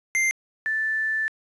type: tone pair in turn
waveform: square / sine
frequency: 2093 / 1760 Hz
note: C7 / A6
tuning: 0 / 0 cents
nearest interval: minor third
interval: 300 cents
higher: first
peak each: -20 / -22 dBFS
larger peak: first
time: 0.15-0.31 / 0.66-1.28 s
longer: second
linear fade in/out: 0 ms
effects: resampled to 22050 Hz + 9-bit